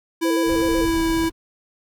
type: tone with pitch glide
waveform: square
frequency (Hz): 330.8 to 327.9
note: E4 to E4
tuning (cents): +6 to -9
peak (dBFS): -19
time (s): 0.21-1.3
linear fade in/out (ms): 20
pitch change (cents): -15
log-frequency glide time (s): 0.86-1.02
type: tone with vibrato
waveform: sine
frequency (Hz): 485.6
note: B4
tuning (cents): -29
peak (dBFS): -23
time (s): 0.24-0.86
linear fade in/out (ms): 20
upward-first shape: square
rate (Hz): 7.9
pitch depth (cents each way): 99
type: noise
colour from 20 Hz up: brown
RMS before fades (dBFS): -30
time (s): 0.45-1.32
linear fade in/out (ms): 50
effects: none